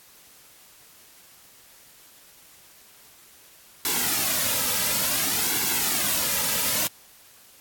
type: noise with flanger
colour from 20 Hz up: white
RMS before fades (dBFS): -24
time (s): 3.85-6.87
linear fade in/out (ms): 0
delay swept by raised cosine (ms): 1.6 to 2.8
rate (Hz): 0.57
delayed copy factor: -0.65
effects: white hiss -52 dBFS RMS until 7.6 s + AAC 64 kbps